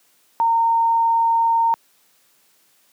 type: tone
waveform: sine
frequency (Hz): 918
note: A#5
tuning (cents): -27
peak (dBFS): -14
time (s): 0.4-1.74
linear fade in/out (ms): 0
effects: white hiss -59 dBFS RMS until 2.92 s + high-pass 150 Hz 12 dB/octave